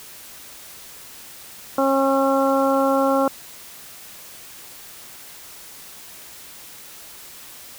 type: harmonic tone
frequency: 271.3 Hz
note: C#4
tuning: 37 cents flat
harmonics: 1 / 2 / 3 / 4 / 5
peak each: -21 / -19 / -24 / -25 / -26 dBFS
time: 1.78-3.28 s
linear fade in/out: 2 ms
effects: white hiss -41 dBFS RMS until 7.78 s